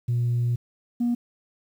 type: tone pair in turn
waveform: sine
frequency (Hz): 120.2 / 239.4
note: B2 / A#3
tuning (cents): -46 / +46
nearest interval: octave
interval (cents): 1192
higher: second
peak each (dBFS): -19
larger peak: neither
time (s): 0.08-0.56 / 1-1.15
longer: first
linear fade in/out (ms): 10
effects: tanh soft clip ceiling -18 dBFS + 9-bit